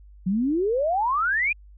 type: exponential sweep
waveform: sine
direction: up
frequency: 177.3 to 2503 Hz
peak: -20 dBFS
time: 0.26-1.53 s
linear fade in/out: 10 ms
effects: added 50 Hz sine -45 dBFS peak until 1.77 s